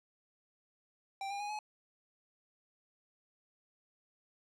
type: tone with pitch steps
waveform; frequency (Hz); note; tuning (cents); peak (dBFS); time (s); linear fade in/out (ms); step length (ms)
square; 784 / 804.6 / 825.8 / 847.6; G5 / G5 / G#5 / G#5; 0 / +45 / -10 / +35; -38; 1.21-1.59; 2; 95
effects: low-pass 7000 Hz 12 dB/octave